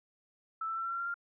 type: tone with pitch steps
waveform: sine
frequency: 1318.5 / 1330.7 / 1343.1 / 1355.6 / 1368.2 / 1380.9 / 1393.7 Hz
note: E6 / E6 / E6 / E6 / F6 / F6 / F6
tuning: 0 / +16 / +32 / +48 / -36 / -20 / -4 cents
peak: -33 dBFS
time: 0.61-1.142 s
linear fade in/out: 5 ms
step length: 76 ms
effects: none